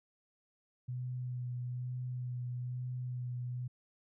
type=tone with vibrato; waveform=sine; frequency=124.5 Hz; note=B2; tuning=14 cents sharp; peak=-36 dBFS; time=0.88-3.68 s; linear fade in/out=10 ms; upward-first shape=sine; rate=1.1 Hz; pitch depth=17 cents each way; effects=none